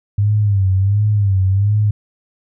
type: tone with vibrato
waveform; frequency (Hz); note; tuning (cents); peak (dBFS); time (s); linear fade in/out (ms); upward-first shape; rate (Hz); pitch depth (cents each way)
sine; 100; G2; +35; -11; 0.18-1.91; 5; sine; 1.4; 100
effects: none